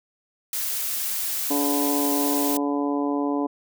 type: noise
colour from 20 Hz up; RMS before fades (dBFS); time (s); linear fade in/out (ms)
blue; -27; 0.53-2.57; 2
type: harmonic tone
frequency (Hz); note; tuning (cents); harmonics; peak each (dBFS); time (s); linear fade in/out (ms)
143.3; D3; -42; 2 / 3 / 4 / 5 / 6 / 7; -23 / -30 / -33 / -33 / -35 / -33; 1.5-3.47; 10
effects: none